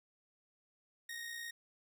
sawtooth tone with amplitude modulation, 1864.7 Hz, A#6, in tune, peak -37 dBFS, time 1.09-1.51 s, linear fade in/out 5 ms, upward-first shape sine, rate 59.5 Hz, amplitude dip 45%, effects none

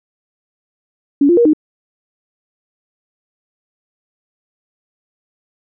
sine tone with pitch steps, 283.1 / 347 / 473.2 / 307.1 Hz, C#4 / F4 / A#4 / D#4, +37 / -11 / +26 / -23 cents, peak -7 dBFS, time 1.21-1.534 s, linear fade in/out 5 ms, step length 81 ms, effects none

